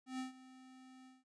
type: tone with ADSR envelope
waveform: square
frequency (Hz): 258.8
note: C4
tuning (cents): -19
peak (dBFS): -39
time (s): 0.06-1.24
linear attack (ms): 130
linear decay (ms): 130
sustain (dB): -18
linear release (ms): 180
effects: noise-tail reverb RT60 0.1 s tail -18 dB re dry + resampled to 22050 Hz